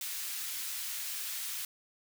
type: high-pass noise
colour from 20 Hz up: white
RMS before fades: -38 dBFS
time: 0.01-1.65 s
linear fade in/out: 2 ms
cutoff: 1700 Hz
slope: 12 dB/octave
effects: none